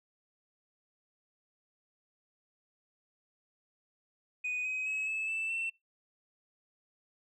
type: tone with pitch steps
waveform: sine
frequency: 2486 / 2525 / 2565 / 2605 / 2646 / 2688 Hz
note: D#7 / D#7 / E7 / E7 / E7 / E7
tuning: -2 / +25 / -48 / -21 / +6 / +33 cents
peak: -30 dBFS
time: 4.44-5.7 s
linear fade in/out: 10 ms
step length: 210 ms
effects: noise-tail reverb RT60 0.2 s tail -24 dB re dry + tanh soft clip ceiling -30 dBFS